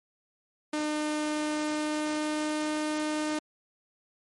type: tone with pitch glide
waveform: sawtooth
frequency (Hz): 302.9 to 305.2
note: D#4 to D#4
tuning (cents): -46 to -33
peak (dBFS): -24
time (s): 0.73-3.39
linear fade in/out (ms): 5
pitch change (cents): +13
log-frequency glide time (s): 1.45-2.75
effects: MP3 48 kbps